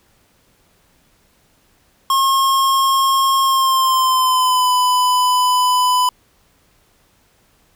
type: tone with pitch glide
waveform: square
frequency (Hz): 1078 to 1000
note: C#6 to B5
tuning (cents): -49 to +21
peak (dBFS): -13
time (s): 2.1-6.09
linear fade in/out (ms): 2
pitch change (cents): -130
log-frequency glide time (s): 3.42-4.72
effects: pink hiss -57 dBFS RMS until 7.75 s